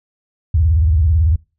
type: tone with vibrato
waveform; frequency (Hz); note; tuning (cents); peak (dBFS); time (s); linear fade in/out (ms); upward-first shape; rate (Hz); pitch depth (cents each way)
sine; 78.6; D#2; +18; -10; 0.54-1.36; 5; square; 18; 200
effects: noise-tail reverb RT60 0.3 s tail -22 dB re dry